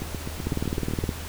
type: two click trains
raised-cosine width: 3 ms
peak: -13 / -17 dBFS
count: 13 / 9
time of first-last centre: 0.47-1.092 / 0.02-1.038 s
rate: 19.3 / 7.86 Hz
effects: added 79 Hz sine -35 dBFS peak until 1.28 s + pink hiss -38 dBFS RMS until 1.28 s